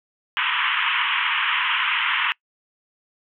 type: band-pass noise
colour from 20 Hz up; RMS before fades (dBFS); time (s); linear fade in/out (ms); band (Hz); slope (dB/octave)
white; -22; 0.37-2.32; 0; 920 to 3200; 96
effects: noise-tail reverb RT60 0.1 s tail -24 dB re dry